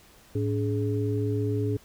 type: tone cluster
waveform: sine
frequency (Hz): 107.6 / 285.4 / 420.1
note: A2 / D4 / G#4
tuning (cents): -38 / -49 / +20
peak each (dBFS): -26 / -31 / -30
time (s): 0.35-1.77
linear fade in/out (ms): 5
effects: pink hiss -55 dBFS RMS until 1.84 s